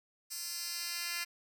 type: tone with high-pass filter sweep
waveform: 10% pulse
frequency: 345.1 Hz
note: F4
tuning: 21 cents flat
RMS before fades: -39 dBFS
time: 0.3-1.25 s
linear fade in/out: 20 ms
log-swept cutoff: 6600 to 2600 Hz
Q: 1.2
effects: none